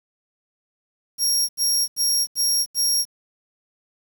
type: tone bursts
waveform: 25% pulse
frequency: 5588 Hz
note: F8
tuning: in tune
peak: -13 dBFS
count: 5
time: 1.18-3.054 s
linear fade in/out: 50 ms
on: 310 ms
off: 81 ms
effects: 8-bit